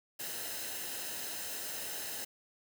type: noise with comb filter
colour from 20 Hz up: white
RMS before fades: -40 dBFS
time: 0.19-2.25 s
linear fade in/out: 10 ms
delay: 0.87 ms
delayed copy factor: -0.55
effects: none